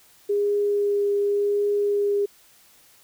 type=tone with vibrato; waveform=sine; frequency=407.5 Hz; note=G#4; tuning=33 cents flat; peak=-19 dBFS; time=0.29-2.26 s; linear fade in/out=10 ms; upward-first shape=triangle; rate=0.89 Hz; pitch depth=11 cents each way; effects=white hiss -55 dBFS RMS until 3.03 s